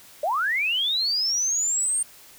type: linear sweep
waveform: sine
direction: up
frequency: 554.4 to 8820 Hz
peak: -21 dBFS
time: 0.23-2.03 s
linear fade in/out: 5 ms
effects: white hiss -49 dBFS RMS until 2.38 s